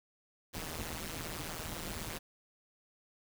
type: noise with amplitude modulation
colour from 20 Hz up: pink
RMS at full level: -37 dBFS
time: 0.53-2.19 s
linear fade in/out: 20 ms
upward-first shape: sine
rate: 161 Hz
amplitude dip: 100%
effects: none